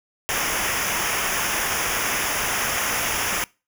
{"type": "noise with comb filter", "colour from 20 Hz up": "pink", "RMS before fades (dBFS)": -24, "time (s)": [0.29, 3.44], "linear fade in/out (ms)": 0, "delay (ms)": 0.24, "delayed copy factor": -0.8, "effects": ["noise-tail reverb RT60 0.3 s tail -24 dB re dry"]}